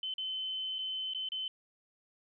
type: tone with dropouts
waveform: sine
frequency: 3057 Hz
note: G7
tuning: 44 cents flat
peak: -34 dBFS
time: 0.03-1.48 s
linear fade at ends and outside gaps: 2 ms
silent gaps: 0.139-0.181 / 0.785-0.789 / 1.136-1.147 / 1.288-1.319 s
effects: none